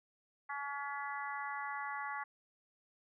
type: harmonic tone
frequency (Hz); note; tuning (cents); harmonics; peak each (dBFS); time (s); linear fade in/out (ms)
283.1; C#4; +37; 3 / 4 / 5 / 6 / 7; -43 / -43 / -47 / -46 / -46; 0.49-2.24; 10
effects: none